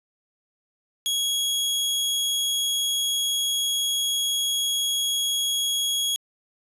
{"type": "tone", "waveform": "sawtooth", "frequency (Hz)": 3322, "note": "G#7", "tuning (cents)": 0, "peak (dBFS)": -19, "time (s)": [1.06, 6.16], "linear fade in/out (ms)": 0, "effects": ["resampled to 32000 Hz"]}